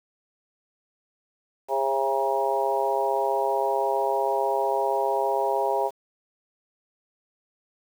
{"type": "harmonic tone with a mistuned harmonic", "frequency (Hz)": 135.5, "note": "C#3", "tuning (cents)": -39, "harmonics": [3, 4, 5, 6, 7], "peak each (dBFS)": [-28, -28, -28, -28, -28], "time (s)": [1.68, 5.91], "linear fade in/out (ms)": 50, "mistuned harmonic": 5, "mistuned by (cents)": -16, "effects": ["8-bit"]}